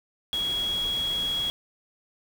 sine tone in noise, 3322 Hz, G#7, in tune, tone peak -25 dBFS, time 0.33-1.5 s, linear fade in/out 0 ms, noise pink, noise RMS -39 dBFS, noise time 0.33-1.5 s, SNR +11 dB, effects none

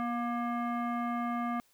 sine tone with frequency modulation, 239.6 Hz, A#3, 48 cents sharp, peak -30 dBFS, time 0-1.6 s, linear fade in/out 0 ms, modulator 950 Hz, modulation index 1.1, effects white hiss -68 dBFS RMS until 1.73 s

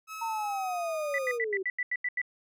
30% pulse tone with pitch glide, 1290 to 1228.2 Hz, E6 to D#6, -38 to -23 cents, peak -35 dBFS, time 0.07-1.39 s, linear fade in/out 50 ms, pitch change -85 cents, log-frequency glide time 0.44-0.96 s
sine linear sweep, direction down, 925 to 371.2 Hz, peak -30 dBFS, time 0.21-1.63 s, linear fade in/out 10 ms
sine tone bursts, 1975.5 Hz, B6, in tune, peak -27 dBFS, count 9, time 1.14-2.216 s, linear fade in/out 2 ms, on 44 ms, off 85 ms
effects none

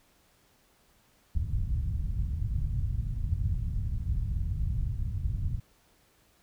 white low-pass noise, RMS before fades -30 dBFS, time 1.35-5.6 s, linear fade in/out 5 ms, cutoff 110 Hz, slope 24 dB/octave, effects pink hiss -65 dBFS RMS until 6.42 s

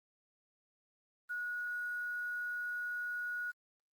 sine tone with quantisation, 1456 Hz, F#6, 28 cents flat, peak -36 dBFS, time 1.29-3.52 s, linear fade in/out 20 ms, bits 10, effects Opus 24 kbps

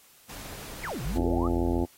pink noise, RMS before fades -42 dBFS, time 0.29-1.18 s, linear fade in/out 5 ms
sine exponential two-way sweep, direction down then up, 2489 to 116.4 to 1315 Hz, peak -32 dBFS, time 0.83-1.48 s, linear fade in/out 10 ms, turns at 1.02 s
sine tone, 50.9 Hz, G#1, 34 cents flat, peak -29 dBFS, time 1.04-1.84 s, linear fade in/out 20 ms
harmonic tone, 85.8 Hz, F2, 30 cents flat, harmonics 1 / 2 / 3 / 4 / 5 / 6 / 7 / 8 / 9 / 10, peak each -31 / -37 / -29 / -29 / -37 / -39 / -41 / -40 / -41 / -40 dBFS, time 1.15-1.86 s, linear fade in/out 20 ms
effects white hiss -57 dBFS RMS until 1.97 s + AAC 48 kbps

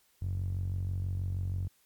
sawtooth tone with band-pass filter, 46.25 Hz, F#1, in tune, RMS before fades -33 dBFS, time 0.21-1.68 s, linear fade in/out 10 ms, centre 93 Hz, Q 3.8, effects white hiss -68 dBFS RMS until 1.85 s + MP3 96 kbps

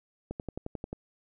click train, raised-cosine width 2 ms, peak -22 dBFS, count 8, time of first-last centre 0.31-0.929 s, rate 11.3 Hz, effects none

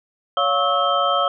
sine tone cluster, 562 / 704 / 1104 / 1298 / 3151 Hz, C#5 / F5 / C#6 / E6 / G7, +24 / +14 / -7 / -27 / +8 cents, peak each -23 / -23 / -26 / -19 / -26 dBFS, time 0.37-1.28 s, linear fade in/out 2 ms, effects none

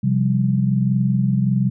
sine chord, C suspended fourth, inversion none, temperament equal, 130.81 / 174.61 / 196 Hz, C3 / F3 / G3, 0 / 0 / 0 cents, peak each -18 / -23 / -19 dBFS, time 0.03-1.7 s, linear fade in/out 10 ms, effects none

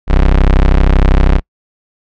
30% pulse tone, 32.7 Hz, C1, in tune, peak -3 dBFS, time 0.07-1.41 s, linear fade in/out 50 ms, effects noise-tail reverb RT60 0.1 s tail -26 dB re dry + low-pass 3000 Hz 12 dB/octave

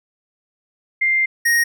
sine / square tone pair in turn, 2099 / 1870 Hz, C7 / A#6, +5 / +5 cents, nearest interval major second, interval 200 cents, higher first, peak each -14 dBFS, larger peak neither, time 1.01-1.26 / 1.45-1.64 s, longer first, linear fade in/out 10 ms, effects none

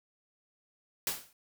white noise with exponential decay, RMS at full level -29 dBFS, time 1.07-1.33 s, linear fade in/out 2 ms, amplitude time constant 56 ms, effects none

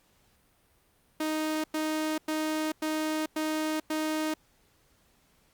sawtooth tone bursts, 311.1 Hz, D#4, in tune, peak -24 dBFS, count 6, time 1.2-4.34 s, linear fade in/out 5 ms, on 440 ms, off 100 ms, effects pink hiss -66 dBFS RMS until 5.53 s + Opus 48 kbps

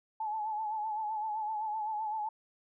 sine tone with vibrato, 861 Hz, A5, 38 cents flat, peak -32 dBFS, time 0.2-2.29 s, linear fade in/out 5 ms, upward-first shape sine, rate 7.8 Hz, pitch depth 54 cents each way, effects none

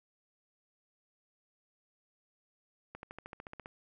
accelerating click train, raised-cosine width 0.5 ms, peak -29 dBFS, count 11, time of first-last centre 2.95-3.659 s, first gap 81 ms, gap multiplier 0.97, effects none

